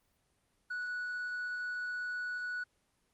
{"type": "tone with hard clipping", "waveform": "triangle", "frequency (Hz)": 1473, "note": "F#6", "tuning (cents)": -8, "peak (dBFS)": -34, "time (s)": [0.7, 2.64], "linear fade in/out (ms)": 10, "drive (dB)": 1, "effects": ["pink hiss -75 dBFS RMS until 3.13 s", "Opus 24 kbps"]}